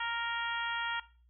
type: harmonic tone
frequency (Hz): 466.2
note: A#4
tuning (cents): 0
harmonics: 2 / 3 / 4 / 5 / 6 / 7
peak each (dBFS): -37 / -38 / -39 / -46 / -43 / -43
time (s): 0-1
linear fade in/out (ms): 5
effects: noise-tail reverb RT60 0.4 s tail -18 dB re dry + added 60 Hz sine -61 dBFS peak until 1.29 s